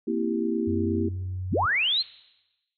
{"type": "chord", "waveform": "sine", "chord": "C dominant seventh", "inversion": "third", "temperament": "equal", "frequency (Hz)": [233.1, 261.6, 329.6, 392], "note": ["Bb3", "C4", "E4", "G4"], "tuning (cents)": [0, 0, 0, 0], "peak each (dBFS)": [-28, -33, -28, -30], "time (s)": [0.07, 1.09], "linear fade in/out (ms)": 10}
{"type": "tone", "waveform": "sine", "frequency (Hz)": 92.5, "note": "F#2", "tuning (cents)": 0, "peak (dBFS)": -29, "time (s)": [0.67, 1.66], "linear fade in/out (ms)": 5}
{"type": "linear sweep", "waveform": "sine", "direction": "up", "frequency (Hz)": [40.11, 4331], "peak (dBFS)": -21, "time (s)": [1.51, 2.03], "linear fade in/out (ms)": 20}
{"effects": ["noise-tail reverb RT60 1.0 s tail -21 dB re dry"]}